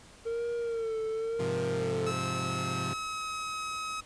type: tone with vibrato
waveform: triangle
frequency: 456.3 Hz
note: A#4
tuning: 37 cents flat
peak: -28 dBFS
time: 0.25-2.12 s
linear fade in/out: 20 ms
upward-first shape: sine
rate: 0.94 Hz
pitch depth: 60 cents each way
type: chord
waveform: sawtooth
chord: F minor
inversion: first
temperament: equal with one note detuned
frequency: 102.93 / 130.81 / 174.61 Hz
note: Ab2 / C3 / F3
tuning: -15 / 0 / 0 cents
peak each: -35 / -32 / -33 dBFS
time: 1.39-2.94 s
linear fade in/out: 10 ms
type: tone with pitch glide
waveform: sawtooth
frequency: 1300 to 1274.7 Hz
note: E6 to D#6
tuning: -24 to +41 cents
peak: -30 dBFS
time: 2.06-4.01 s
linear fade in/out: 10 ms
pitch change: -35 cents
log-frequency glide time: 2.17-3.27 s
effects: pink hiss -54 dBFS RMS until 4.05 s + resampled to 22050 Hz